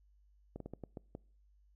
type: slowing click train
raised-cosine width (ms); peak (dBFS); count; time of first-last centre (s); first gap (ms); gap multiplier
2; -30; 7; 0.56-1.151; 43; 1.33
effects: noise-tail reverb RT60 0.5 s tail -25 dB re dry + added 50 Hz sine -64 dBFS peak until 1.75 s